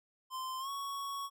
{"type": "tone with pitch glide", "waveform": "square", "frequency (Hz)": [1038, 1112.5], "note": ["C6", "C#6"], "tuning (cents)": [-14, 6], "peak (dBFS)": -38, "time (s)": [0.3, 1.3], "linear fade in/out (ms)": 50, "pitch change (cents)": 120, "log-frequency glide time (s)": [0.59, 0.69], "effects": []}